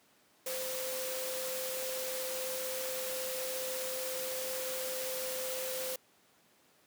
sine tone in noise, 517 Hz, C5, 21 cents flat, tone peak -38 dBFS, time 0.46-5.96 s, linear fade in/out 5 ms, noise white, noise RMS -39 dBFS, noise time 0.46-5.96 s, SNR -2 dB, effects pink hiss -66 dBFS RMS until 6.86 s + high-pass 200 Hz 12 dB/octave

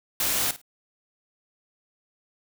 white noise with echo, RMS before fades -25 dBFS, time 0.2-0.51 s, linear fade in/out 2 ms, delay 53 ms, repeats 2, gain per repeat -15 dB, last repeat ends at 0.616 s, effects none

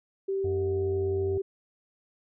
sine tone, 388.8 Hz, G4, 14 cents flat, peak -26 dBFS, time 0.28-1.42 s, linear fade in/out 10 ms
harmonic tone, 91.5 Hz, F#2, 19 cents flat, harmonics 1 / 3 / 5 / 7 / 8, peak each -31 / -46 / -49 / -52 / -49 dBFS, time 0.44-1.38 s, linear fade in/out 5 ms
effects none

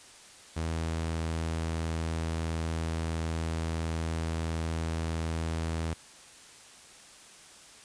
sawtooth tone, 81.5 Hz, E2, 19 cents flat, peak -26 dBFS, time 0.56-5.94 s, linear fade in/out 10 ms, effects white hiss -52 dBFS RMS until 7.84 s + resampled to 22050 Hz

